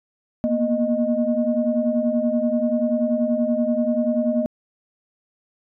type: tone cluster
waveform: sine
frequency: 232.6 / 243 / 617 Hz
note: A#3 / B3 / D#5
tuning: -4 / -28 / -15 cents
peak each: -22 dBFS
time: 0.44-4.46 s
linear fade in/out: 0 ms
effects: tanh soft clip ceiling -8 dBFS